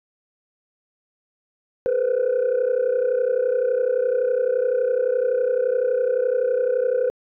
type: tone cluster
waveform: sine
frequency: 420.3 / 482.2 / 514 Hz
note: G#4 / B4 / C5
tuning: +21 / -41 / -31 cents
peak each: -28 / -20 / -19 dBFS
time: 1.86-7.1 s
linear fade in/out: 0 ms
effects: tanh soft clip ceiling -14 dBFS

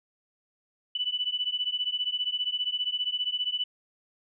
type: beating tone pair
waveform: sine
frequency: 2970 / 2985 Hz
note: F#7 / F#7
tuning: +6 / +15 cents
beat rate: 15 Hz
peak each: -30 dBFS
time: 0.95-3.64 s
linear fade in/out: 5 ms
effects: none

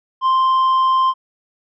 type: tone with tanh clipping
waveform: sine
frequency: 1046.5 Hz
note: C6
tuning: in tune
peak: -13 dBFS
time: 0.21-1.14 s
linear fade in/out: 50 ms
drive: 4 dB
effects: none

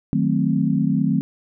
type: chord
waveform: sine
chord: D# diminished seventh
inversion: none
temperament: equal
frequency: 155.56 / 185 / 220 / 261.6 Hz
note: D#3 / F#3 / A3 / C4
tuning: 0 / 0 / 0 / 0 cents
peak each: -22 dBFS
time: 0.13-1.21 s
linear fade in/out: 0 ms
effects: none

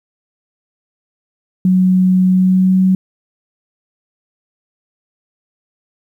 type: tone with pitch glide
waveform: sine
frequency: 185 to 187.47 Hz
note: F#3 to F#3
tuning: 0 to +23 cents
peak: -8 dBFS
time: 1.65-2.95 s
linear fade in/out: 2 ms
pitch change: +23 cents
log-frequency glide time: 2.29-2.83 s
effects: 8-bit

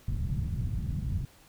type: low-pass noise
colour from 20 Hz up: white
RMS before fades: -31 dBFS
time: 0.08-1.25 s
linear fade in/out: 5 ms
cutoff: 150 Hz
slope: 24 dB/octave
effects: pink hiss -58 dBFS RMS until 1.48 s

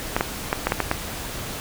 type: clicks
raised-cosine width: 0.5 ms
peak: -4 dBFS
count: 7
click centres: 0.165 / 0.209 / 0.529 / 0.67 / 0.721 / 0.803 / 0.914 s
effects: pink hiss -32 dBFS RMS until 1.6 s

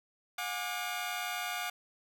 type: tone cluster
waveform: 15% pulse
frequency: 720 / 819 / 1183 Hz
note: F#5 / G#5 / D6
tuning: -47 / -24 / +12 cents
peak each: -30 / -36 / -34 dBFS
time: 0.38-1.7 s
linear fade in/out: 5 ms
effects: none

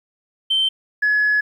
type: tone pair in turn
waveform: sine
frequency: 3108 / 1695.6 Hz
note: G7 / G#6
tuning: -16 / +35 cents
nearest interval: minor seventh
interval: 1049 cents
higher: first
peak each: -14 / -13 dBFS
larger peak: second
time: 0.5-0.69 / 1.02-1.41 s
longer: second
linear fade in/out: 10 ms
effects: tanh soft clip ceiling -11 dBFS + 9-bit

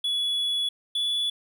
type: tone pair in turn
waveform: triangle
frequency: 3396 / 3430 Hz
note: G#7 / A7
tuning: +38 / -45 cents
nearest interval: unison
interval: 17 cents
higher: second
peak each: -22 dBFS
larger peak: neither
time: 0.04-0.69 / 0.95-1.3 s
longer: first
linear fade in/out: 5 ms
effects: none

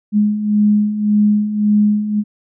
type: beating tone pair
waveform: sine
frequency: 207.7 / 209.5 Hz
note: G#3 / G#3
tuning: 0 / +15 cents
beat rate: 1.8 Hz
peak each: -18 / -12 dBFS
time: 0.12-2.24 s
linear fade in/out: 50 ms
effects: none

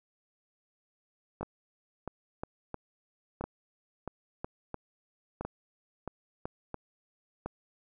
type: two click trains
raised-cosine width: 1 ms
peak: -21 / -22 dBFS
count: 7 / 9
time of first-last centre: 1.43-7.46 / 1.41-6.743 s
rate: 0.995 / 1.5 Hz
effects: none

